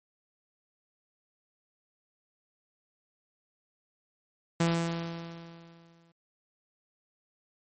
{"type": "tone with exponential decay", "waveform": "sawtooth", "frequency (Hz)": 167.7, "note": "E3", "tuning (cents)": 30, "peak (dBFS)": -19, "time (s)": [4.6, 6.12], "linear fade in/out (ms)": 5, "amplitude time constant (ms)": 330, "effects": ["MP3 32 kbps"]}